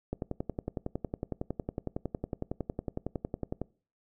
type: click train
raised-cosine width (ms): 2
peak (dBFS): -19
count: 39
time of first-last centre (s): 0.13-3.616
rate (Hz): 10.9
effects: noise-tail reverb RT60 0.4 s tail -23 dB re dry